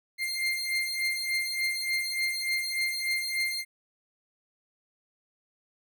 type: beating tone pair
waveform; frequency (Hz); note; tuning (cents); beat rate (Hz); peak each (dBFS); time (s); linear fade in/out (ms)
30% pulse; 2105 / 2108.4; C7 / C7; +10 / +13; 3.4; -27 / -29; 0.18-3.65; 50
effects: none